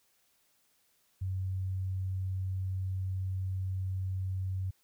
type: tone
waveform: sine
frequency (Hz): 94.2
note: F#2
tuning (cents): +32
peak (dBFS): -31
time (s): 1.21-4.71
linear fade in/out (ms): 10
effects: white hiss -71 dBFS RMS until 4.83 s